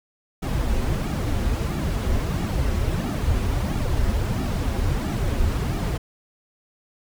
brown noise with flanger, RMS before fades -23 dBFS, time 0.42-5.98 s, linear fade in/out 10 ms, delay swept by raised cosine 1.9 to 6.8 ms, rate 1.5 Hz, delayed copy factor -0.7, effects none

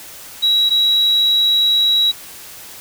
sine tone pair in turn, 3877 / 3877 Hz, B7 / B7, -33 / -33 cents, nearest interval unison, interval 0 cents, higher neither, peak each -10 dBFS, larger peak neither, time 0.42-0.7 / 0.7-2.12 s, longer second, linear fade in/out 20 ms, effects tanh soft clip ceiling -7 dBFS + white hiss -36 dBFS RMS until 2.8 s

